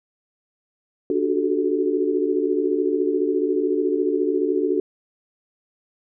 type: tone cluster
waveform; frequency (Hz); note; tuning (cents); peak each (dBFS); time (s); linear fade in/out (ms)
sine; 294.6 / 364.5 / 378.6 / 433.8; D4 / F#4 / F#4 / A4; +6 / -26 / +40 / -25; -24; 1.1-4.8; 2
effects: none